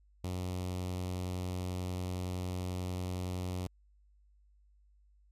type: tone with notch filter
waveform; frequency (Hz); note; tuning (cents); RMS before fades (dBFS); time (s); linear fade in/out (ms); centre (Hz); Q
sawtooth; 91; F#2; -28; -37; 0.24-3.67; 0; 1600; 1.2
effects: added 50 Hz sine -62 dBFS peak until 5.31 s + resampled to 32000 Hz